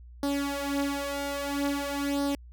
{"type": "tone with flanger", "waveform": "sawtooth", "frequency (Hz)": 282.1, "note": "C#4", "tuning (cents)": 30, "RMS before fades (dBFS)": -30, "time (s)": [0.23, 2.35], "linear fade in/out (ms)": 2, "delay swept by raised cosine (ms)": [0.2, 5.7], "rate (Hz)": 0.5, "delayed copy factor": 0.75, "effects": ["added 60 Hz sine -45 dBFS peak until 2.52 s"]}